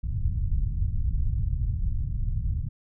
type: low-pass noise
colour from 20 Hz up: pink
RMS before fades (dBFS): -26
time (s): 0.03-2.69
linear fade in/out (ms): 10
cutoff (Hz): 120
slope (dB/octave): 24
effects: none